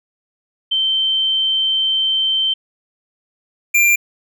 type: tone pair in turn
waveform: sine / square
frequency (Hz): 3110 / 2379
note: G7 / D7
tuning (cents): -14 / +22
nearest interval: perfect fourth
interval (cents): 464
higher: first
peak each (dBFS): -14 / -11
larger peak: second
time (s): 0.71-2.54 / 3.74-3.96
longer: first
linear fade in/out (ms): 10
effects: none